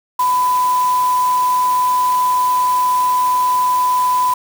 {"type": "tone in noise", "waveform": "sine", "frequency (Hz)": 1000, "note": "B5", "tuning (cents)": 21, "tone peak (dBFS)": -12, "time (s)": [0.19, 4.34], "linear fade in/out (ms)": 5, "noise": "white", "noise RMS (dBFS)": -30, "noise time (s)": [0.19, 4.34], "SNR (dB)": 15, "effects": []}